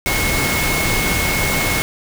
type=tone in noise; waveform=sine; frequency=2179 Hz; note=C#7; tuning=30 cents flat; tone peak=-21 dBFS; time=0.06-1.82 s; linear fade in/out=0 ms; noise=pink; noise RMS=-19 dBFS; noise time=0.06-1.82 s; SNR=-5 dB; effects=none